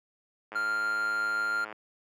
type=click train; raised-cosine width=0.5 ms; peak=-25 dBFS; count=130; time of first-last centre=0.52-1.726 s; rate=107 Hz
type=tone; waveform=triangle; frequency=1396.9 Hz; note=F6; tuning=in tune; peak=-25 dBFS; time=0.55-1.65 s; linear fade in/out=10 ms
effects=high-pass 300 Hz 12 dB/octave